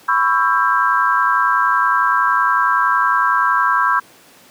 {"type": "chord", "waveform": "sine", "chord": "C# half-diminished seventh", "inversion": "third", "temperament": "just", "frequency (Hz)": [997.9, 1108.7, 1330.5, 1596.6], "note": ["B5", "C#6", "E6", "G6"], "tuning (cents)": [18, 0, 16, 31], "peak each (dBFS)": -18, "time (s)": [0.08, 4], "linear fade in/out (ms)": 10, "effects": ["pink hiss -46 dBFS RMS until 4.5 s", "high-pass 200 Hz 12 dB/octave"]}